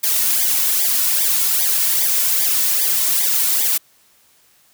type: noise with flanger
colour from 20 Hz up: blue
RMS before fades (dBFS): -17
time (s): 0.03-3.78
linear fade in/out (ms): 10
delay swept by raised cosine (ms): 0.72 to 2.52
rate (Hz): 2.5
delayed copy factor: -0.95
effects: white hiss -55 dBFS RMS until 4.73 s